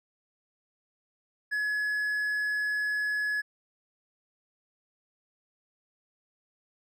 triangle tone, 1695 Hz, G#6, 35 cents sharp, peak -25 dBFS, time 1.51-3.42 s, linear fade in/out 20 ms, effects none

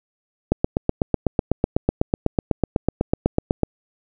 click train, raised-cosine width 2 ms, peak -3 dBFS, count 26, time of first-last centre 0.52-3.633 s, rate 8.03 Hz, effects none

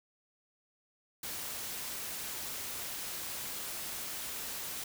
white noise, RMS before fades -40 dBFS, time 1.23-4.84 s, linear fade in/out 5 ms, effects none

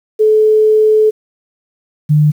sine tone pair in turn, 431.6 / 150.28 Hz, A4 / D3, -33 / +40 cents, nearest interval octave + tritone, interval 1827 cents, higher first, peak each -6 dBFS, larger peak neither, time 0.19-1.11 / 2.09-2.32 s, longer first, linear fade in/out 20 ms, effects 7-bit

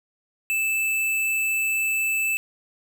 square tone, 2633 Hz, E7, 3 cents flat, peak -22 dBFS, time 0.5-2.37 s, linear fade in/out 0 ms, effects none

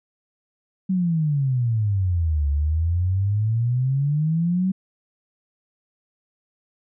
sine exponential two-way sweep, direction down then up, 192.1 to 70.5 to 192.1 Hz, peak -18 dBFS, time 0.89-4.72 s, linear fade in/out 10 ms, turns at 2.49 s, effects none

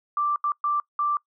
sine tone bursts at uneven times, 1175 Hz, D6, 1 cent sharp, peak -21 dBFS, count 4, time 0.17-0.36 / 0.44-0.52 / 0.64-0.8 / 0.99-1.17 s, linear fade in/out 2 ms, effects noise-tail reverb RT60 0.1 s tail -22 dB re dry

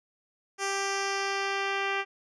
10% pulse tone with low-pass filter sweep, 393.5 Hz, G4, 7 cents sharp, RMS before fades -30 dBFS, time 0.58-2.05 s, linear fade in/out 50 ms, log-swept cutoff 7600 to 2900 Hz, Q 1.9, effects none

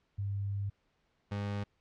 sine / 30% pulse tone pair in turn, 99.9 / 101.7 Hz, G2 / G#2, +33 / -36 cents, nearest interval unison, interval 31 cents, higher second, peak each -32 / -31 dBFS, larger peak second, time 0.18-0.7 / 1.31-1.64 s, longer first, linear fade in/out 10 ms, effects pink hiss -75 dBFS RMS until 1.8 s + low-pass 4000 Hz 12 dB/octave

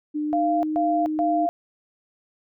sine tone with pitch glide, 300 to 308.6 Hz, D4 to D#4, +37 to -14 cents, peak -23 dBFS, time 0.14-1.47 s, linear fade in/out 20 ms, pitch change +49 cents, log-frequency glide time 0.24-0.54 s
sine tone bursts, 692 Hz, F5, 16 cents flat, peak -20 dBFS, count 3, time 0.33-1.49 s, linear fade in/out 0 ms, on 300 ms, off 130 ms
effects none

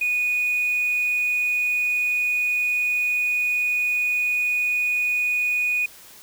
triangle tone with hard clipping, 2475 Hz, D#7, 10 cents flat, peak -20 dBFS, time 0.01-5.86 s, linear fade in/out 5 ms, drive 4 dB, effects white hiss -46 dBFS RMS until 6.22 s

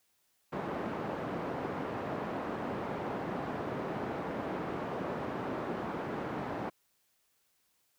pink band-pass noise, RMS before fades -37 dBFS, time 0.52-6.7 s, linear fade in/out 10 ms, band 190 to 1100 Hz, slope 12 dB/octave, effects white hiss -74 dBFS RMS until 7.98 s

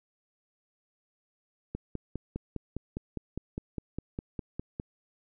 click train, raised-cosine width 3 ms, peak -21 dBFS, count 16, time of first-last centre 1.75-4.799 s, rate 4.92 Hz, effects none

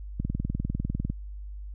click train, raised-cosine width 5 ms, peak -16 dBFS, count 19, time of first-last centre 0.2-1.1 s, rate 20 Hz, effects added 50 Hz sine -36 dBFS peak until 1.74 s

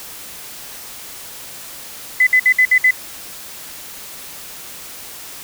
sine tone bursts, 2013 Hz, B6, 33 cents sharp, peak -8 dBFS, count 6, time 2.2-2.909 s, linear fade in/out 5 ms, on 69 ms, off 59 ms, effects white hiss -34 dBFS RMS until 5.43 s

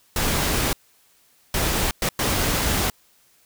pink noise bursts at uneven times, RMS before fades -22 dBFS, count 4, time 0.16-0.73 / 1.54-1.91 / 2.02-2.09 / 2.19-2.9 s, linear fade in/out 2 ms, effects white hiss -59 dBFS RMS until 3.45 s

